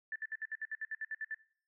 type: tone bursts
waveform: sine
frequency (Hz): 1760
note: A6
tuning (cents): 0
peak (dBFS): -36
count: 13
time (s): 0.12-1.345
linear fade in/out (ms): 2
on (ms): 37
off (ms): 62
effects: noise-tail reverb RT60 0.5 s tail -19 dB re dry